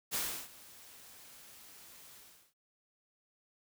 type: noise with ADSR envelope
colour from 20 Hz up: white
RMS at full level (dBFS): -34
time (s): 0.11-2.54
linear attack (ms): 38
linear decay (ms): 330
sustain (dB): -21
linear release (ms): 380
effects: none